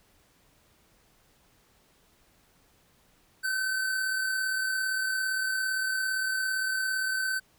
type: tone pair together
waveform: square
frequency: 1496.4 / 1534 Hz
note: F#6 / G6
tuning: +19 / -38 cents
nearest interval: unison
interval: 43 cents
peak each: -40 / -28 dBFS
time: 3.43-7.4 s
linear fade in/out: 20 ms
effects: pink hiss -64 dBFS RMS until 7.58 s